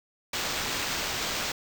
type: noise with sample-and-hold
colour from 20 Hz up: white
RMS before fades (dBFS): -31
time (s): 0.33-1.52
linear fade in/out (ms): 5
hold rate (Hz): 11025
effects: none